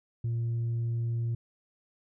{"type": "tone with tanh clipping", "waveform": "sine", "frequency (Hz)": 116.54, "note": "A#2", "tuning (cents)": 0, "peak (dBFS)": -28, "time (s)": [0.24, 1.35], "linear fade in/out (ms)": 5, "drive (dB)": 1, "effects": []}